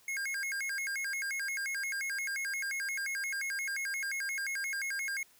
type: tone with vibrato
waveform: square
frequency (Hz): 1864.7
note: A#6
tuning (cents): 0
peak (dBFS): -34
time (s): 0.08-5.23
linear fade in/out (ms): 2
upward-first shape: square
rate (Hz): 5.7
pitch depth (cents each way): 260
effects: white hiss -63 dBFS RMS until 5.39 s